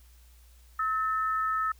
sine tone pair together, 1291 / 1788.6 Hz, E6 / A6, -37 / +28 cents, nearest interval tritone, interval 565 cents, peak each -26 / -35 dBFS, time 0.79-1.72 s, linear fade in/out 5 ms, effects added 60 Hz sine -53 dBFS peak until 1.79 s + white hiss -63 dBFS RMS until 1.79 s

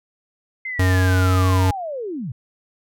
sine linear sweep, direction down, 2093 to 103.5 Hz, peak -25 dBFS, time 0.65-2.32 s, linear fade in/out 5 ms
square tone with pitch glide, 92.5 to 93.04 Hz, F#2 to F#2, 0 to +10 cents, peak -15 dBFS, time 0.79-1.71 s, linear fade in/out 5 ms, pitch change +10 cents, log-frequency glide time 1.39-1.47 s
effects none

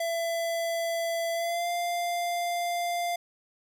square tone with pitch glide, 670 to 696.4 Hz, E5 to F5, +28 to -5 cents, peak -28 dBFS, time 0-3.16 s, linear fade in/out 5 ms, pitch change +67 cents, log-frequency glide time 1.33-1.69 s, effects none

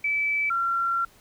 sine tone pair in turn, 2308 / 1367.6 Hz, D7 / F6, -31 / -37 cents, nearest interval major sixth, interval 906 cents, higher first, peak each -22 dBFS, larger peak neither, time 0.04-0.5 / 0.5-1.05 s, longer second, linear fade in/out 5 ms, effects pink hiss -56 dBFS RMS until 1.2 s

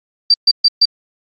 sine tone bursts, 4676 Hz, D8, 8 cents flat, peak -6 dBFS, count 4, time 0.3-0.854 s, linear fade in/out 5 ms, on 41 ms, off 130 ms, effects Opus 32 kbps

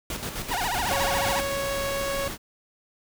pink noise with tremolo, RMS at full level -31 dBFS, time 0.1-1.41 s, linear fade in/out 2 ms, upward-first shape square, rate 7.8 Hz, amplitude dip 50%
sawtooth tone with vibrato, 830.6 Hz, G#5, in tune, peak -22 dBFS, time 0.5-1.41 s, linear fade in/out 20 ms, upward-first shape sine, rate 14 Hz, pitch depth 290 cents each way
pink noise, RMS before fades -34 dBFS, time 0.79-2.38 s, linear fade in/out 50 ms
sawtooth tone, 554.4 Hz, C#5, in tune, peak -23 dBFS, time 0.91-2.28 s, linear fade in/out 2 ms
effects none

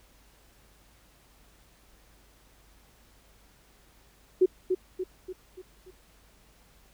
sine tone with echo, 370 Hz, F#4, in tune, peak -16 dBFS, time 4.41-4.46 s, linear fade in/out 10 ms, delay 290 ms, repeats 5, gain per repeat -6 dB, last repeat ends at 5.91 s, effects added 50 Hz sine -61 dBFS peak until 6.93 s + pink hiss -61 dBFS RMS until 6.93 s

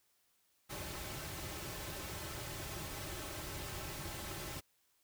pink noise with comb filter, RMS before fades -44 dBFS, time 0.69-4.61 s, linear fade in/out 20 ms, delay 4.2 ms, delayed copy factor -0.6, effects white hiss -75 dBFS RMS until 5.03 s

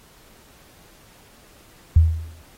sine tone with exponential decay, 80.9 Hz, E2, 32 cents flat, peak -7 dBFS, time 1.96-2.42 s, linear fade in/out 5 ms, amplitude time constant 99 ms, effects pink hiss -52 dBFS RMS until 2.57 s + AAC 48 kbps

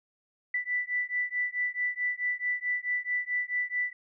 sine beating tone pair, 1975.5 / 1980.1 Hz, B6 / B6, 0 / +4 cents, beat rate 4.6 Hz, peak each -31 dBFS, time 0.54-3.93 s, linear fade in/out 5 ms, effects none

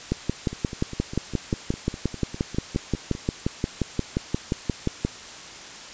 two click trains, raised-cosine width 3 ms, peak -9 / -20 dBFS, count 29 / 14, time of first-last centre 0.12-5.05 / 0.53-3.151 s, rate 5.68 / 4.96 Hz, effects white hiss -40 dBFS RMS until 5.93 s + resampled to 16000 Hz

